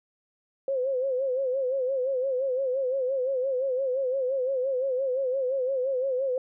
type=tone with vibrato; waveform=sine; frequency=523.3 Hz; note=C5; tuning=in tune; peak=-24 dBFS; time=0.68-6.38 s; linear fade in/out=2 ms; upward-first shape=sine; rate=5.8 Hz; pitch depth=87 cents each way; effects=none